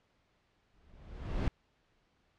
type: noise with exponential growth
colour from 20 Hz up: brown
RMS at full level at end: -28 dBFS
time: 0.74-1.48 s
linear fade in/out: 0 ms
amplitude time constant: 160 ms
effects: pink hiss -73 dBFS RMS until 2.38 s + low-pass 4000 Hz 12 dB/octave